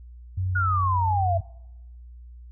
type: tone with vibrato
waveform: sine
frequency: 92.5 Hz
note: F#2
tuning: in tune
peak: -23 dBFS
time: 0.37-1.41 s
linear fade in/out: 10 ms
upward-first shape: sine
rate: 4.1 Hz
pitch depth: 9 cents each way
type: exponential sweep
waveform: sine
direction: down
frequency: 1468 to 659.3 Hz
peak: -22 dBFS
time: 0.55-1.38 s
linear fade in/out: 10 ms
effects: noise-tail reverb RT60 0.9 s tail -23 dB re dry + added 60 Hz sine -41 dBFS peak until 2.51 s